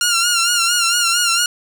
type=tone with vibrato; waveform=10% pulse; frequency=1396.9 Hz; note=F6; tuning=in tune; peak=-5 dBFS; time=0.01-1.46 s; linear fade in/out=2 ms; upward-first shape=sine; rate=4.4 Hz; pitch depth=57 cents each way; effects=none